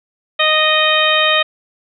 harmonic tone, 620 Hz, D#5, 6 cents flat, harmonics 1 / 2 / 3 / 4 / 5 / 6, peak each -18 / -18 / -18 / -18 / -18 / -18 dBFS, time 0.39-1.43 s, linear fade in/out 10 ms, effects none

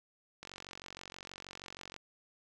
click train, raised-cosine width 0.2 ms, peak -28 dBFS, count 72, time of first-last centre 0.43-1.963 s, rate 46.3 Hz, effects none

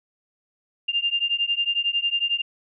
sine beating tone pair, 2794 / 2805 Hz, F7 / F7, 0 / +7 cents, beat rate 11 Hz, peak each -24 dBFS, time 0.88-2.42 s, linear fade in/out 10 ms, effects none

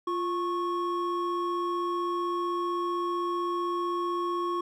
triangle tone pair together, 348.1 / 1100 Hz, F4 / C#6, -6 / -14 cents, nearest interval octave + minor sixth, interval 1992 cents, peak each -28 dBFS, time 0.07-4.61 s, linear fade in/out 5 ms, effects none

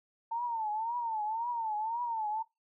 sine tone with vibrato, 902 Hz, A5, 43 cents sharp, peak -31 dBFS, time 0.31-2.43 s, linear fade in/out 10 ms, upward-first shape triangle, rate 1.9 Hz, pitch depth 140 cents each way, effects noise-tail reverb RT60 0.2 s tail -20 dB re dry

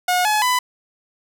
sawtooth tone with pitch steps, 723 / 849.9 / 999.1 Hz, F#5 / G#5 / B5, -40 / +40 / +20 cents, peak -12 dBFS, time 0.08-0.59 s, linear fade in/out 5 ms, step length 170 ms, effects none

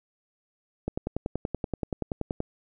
click train, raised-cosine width 2 ms, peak -15 dBFS, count 17, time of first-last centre 0.88-2.404 s, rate 10.5 Hz, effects none

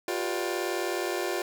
sawtooth chord, G dominant seventh, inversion third, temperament just, 352.8 / 392 / 490 / 588 Hz, F4 / G4 / B4 / D5, +18 / 0 / -14 / +2 cents, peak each -27 / -30 / -33 / -32 dBFS, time 0.08-1.42 s, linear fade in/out 2 ms, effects none

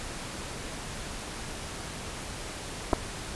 clicks, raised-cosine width 1 ms, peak -9 dBFS, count 2, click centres 2.931 / 2.934 s, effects pink hiss -38 dBFS RMS until 3.35 s + resampled to 24000 Hz

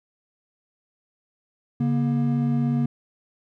triangle tone pair together, 140.7 / 237.4 Hz, C#3 / A#3, +26 / +32 cents, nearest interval major sixth, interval 906 cents, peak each -21 / -20 dBFS, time 1.8-2.86 s, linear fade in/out 5 ms, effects none

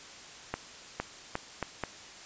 accelerating click train, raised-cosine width 0.5 ms, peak -16 dBFS, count 5, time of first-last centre 0.54-1.837 s, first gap 460 ms, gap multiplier 0.77, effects white hiss -48 dBFS RMS until 2.25 s + resampled to 16000 Hz

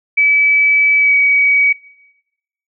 sine tone with pitch glide, 2295 to 2266 Hz, D7 to C#7, -40 to +37 cents, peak -8 dBFS, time 0.17-1.73 s, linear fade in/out 10 ms, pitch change -23 cents, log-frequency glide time 0.98-1.14 s, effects noise-tail reverb RT60 1.0 s tail -22 dB re dry

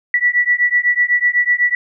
sine beating tone pair, 1946 / 1954 Hz, B6 / B6, -26 / -19 cents, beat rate 8 Hz, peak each -15 dBFS, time 0.14-1.75 s, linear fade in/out 2 ms, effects none

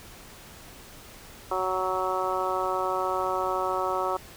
harmonic tone, 186.2 Hz, F#3, 11 cents sharp, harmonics 2 / 3 / 4 / 5 / 6 / 7, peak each -32 / -32 / -32 / -32 / -32 / -32 dBFS, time 1.51-4.17 s, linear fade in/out 5 ms, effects pink hiss -47 dBFS RMS until 4.36 s

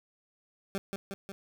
20% pulse tone with echo, 196 Hz, G3, in tune, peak -26 dBFS, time 0.75-0.78 s, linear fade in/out 0 ms, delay 180 ms, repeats 3, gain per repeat -3 dB, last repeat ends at 1.32 s, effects none

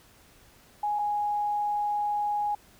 sine tone pair in turn, 832 / 829 Hz, G#5 / G#5, +3 / -3 cents, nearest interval unison, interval 6 cents, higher first, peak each -25 dBFS, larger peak neither, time 0.83-0.99 / 0.99-2.55 s, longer second, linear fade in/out 5 ms, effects pink hiss -57 dBFS RMS until 2.79 s

